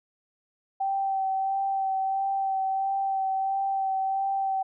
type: tone with vibrato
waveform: sine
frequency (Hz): 775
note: G5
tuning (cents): -20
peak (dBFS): -24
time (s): 0.8-4.63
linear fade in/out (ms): 10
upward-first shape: sine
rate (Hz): 1.5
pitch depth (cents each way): 17
effects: none